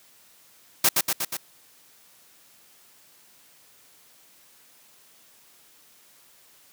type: noise with echo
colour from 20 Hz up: white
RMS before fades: -18 dBFS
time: 0.84-0.89 s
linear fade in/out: 5 ms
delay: 120 ms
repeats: 4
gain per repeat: -3 dB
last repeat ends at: 1.37 s
effects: white hiss -56 dBFS RMS until 6.72 s + high-pass 100 Hz 12 dB/octave